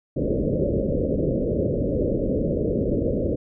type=low-pass noise; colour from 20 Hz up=white; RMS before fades=-23 dBFS; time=0.16-3.36 s; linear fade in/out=10 ms; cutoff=580 Hz; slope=96 dB/octave; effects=none